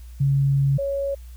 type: tone pair in turn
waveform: sine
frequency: 138.59 / 555.4 Hz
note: C#3 / C#5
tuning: 0 / +3 cents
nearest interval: 2 octaves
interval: 2403 cents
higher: second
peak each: -16 / -22 dBFS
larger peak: first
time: 0.2-0.78 / 0.78-1.15 s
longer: first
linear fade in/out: 10 ms
effects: added 60 Hz sine -37 dBFS peak until 1.36 s + white hiss -56 dBFS RMS until 1.36 s